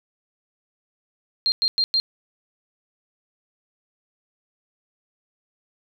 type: tone bursts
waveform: sine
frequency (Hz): 4193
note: C8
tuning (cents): +3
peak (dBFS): -17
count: 4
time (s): 1.46-2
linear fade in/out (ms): 0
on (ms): 60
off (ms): 100
effects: none